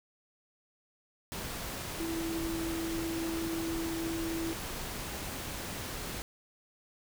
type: tone in noise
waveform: sine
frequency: 329.6 Hz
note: E4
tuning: in tune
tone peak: -33 dBFS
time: 2-4.53 s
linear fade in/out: 0 ms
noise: pink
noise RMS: -39 dBFS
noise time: 1.32-6.22 s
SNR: +3 dB
effects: none